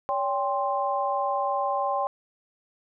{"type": "tone cluster", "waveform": "sine", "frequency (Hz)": [567, 793, 1050], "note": ["C#5", "G5", "C6"], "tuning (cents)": [39, 20, 6], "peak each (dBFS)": [-29, -27, -28], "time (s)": [0.09, 2.07], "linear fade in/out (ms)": 0, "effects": []}